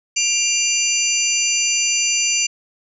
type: tone cluster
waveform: sine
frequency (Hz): 2371 / 2782 / 4702 / 6020 / 7150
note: D7 / F7 / D8 / F#8 / A8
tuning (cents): +16 / -7 / +1 / +29 / +27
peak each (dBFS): -25 / -22 / -25 / -20 / -22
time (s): 0.16-2.47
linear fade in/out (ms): 10
effects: none